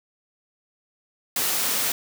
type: high-pass noise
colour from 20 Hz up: white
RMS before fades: -24 dBFS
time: 1.36-1.92 s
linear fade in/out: 2 ms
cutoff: 140 Hz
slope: 12 dB/octave
effects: none